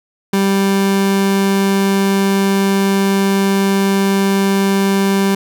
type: tone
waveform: 30% pulse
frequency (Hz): 196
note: G3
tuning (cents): 0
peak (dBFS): -9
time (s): 0.33-5.35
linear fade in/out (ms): 5
effects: none